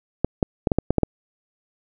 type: clicks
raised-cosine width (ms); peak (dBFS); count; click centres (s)
2; -4; 8; 0.246 / 0.428 / 0.672 / 0.718 / 0.786 / 0.906 / 0.983 / 1.033
effects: none